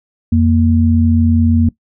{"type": "tone pair together", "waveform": "sine", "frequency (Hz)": [87.31, 233.1], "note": ["F2", "A#3"], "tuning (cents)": [0, 0], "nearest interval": "octave + perfect fourth", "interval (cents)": 1700, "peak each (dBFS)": -11, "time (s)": [0.32, 1.69], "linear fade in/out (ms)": 5, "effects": ["noise-tail reverb RT60 0.1 s tail -19 dB re dry"]}